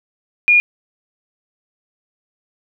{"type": "tone", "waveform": "sine", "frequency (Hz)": 2431, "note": "D#7", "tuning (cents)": -41, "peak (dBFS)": -8, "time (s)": [0.48, 0.6], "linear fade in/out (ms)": 0, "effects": []}